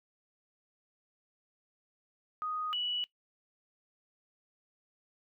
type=tone pair in turn; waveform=sine; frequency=1244.5 / 2945 Hz; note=D#6 / F#7; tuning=0 / -9 cents; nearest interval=octave + minor third; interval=1491 cents; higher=second; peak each=-33 / -31 dBFS; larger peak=second; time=2.42-2.73 / 2.73-3.04 s; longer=neither; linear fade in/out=0 ms; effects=noise-tail reverb RT60 0.1 s tail -19 dB re dry